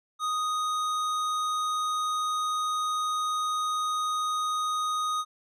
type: tone with hard clipping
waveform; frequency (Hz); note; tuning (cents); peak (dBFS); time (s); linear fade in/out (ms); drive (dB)
sine; 1244.5; D#6; 0; -28; 0.19-5.25; 50; 13
effects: none